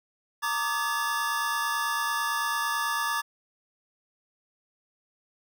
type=tone cluster; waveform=square; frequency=921 / 1164 / 1233 / 1707 Hz; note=A#5 / D6 / D#6 / G#6; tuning=-21 / -16 / -16 / +47 cents; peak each=-34 / -31 / -37 / -31 dBFS; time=0.42-3.22 s; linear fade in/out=20 ms; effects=none